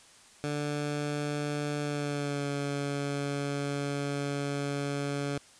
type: tone with pitch glide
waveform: 15% pulse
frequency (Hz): 146.83 to 142.07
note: D3 to C#3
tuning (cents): 0 to +43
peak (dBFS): -24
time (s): 0.44-5.38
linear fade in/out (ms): 0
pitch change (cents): -57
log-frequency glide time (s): 1.81-2.47
effects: white hiss -56 dBFS RMS until 5.59 s + resampled to 22050 Hz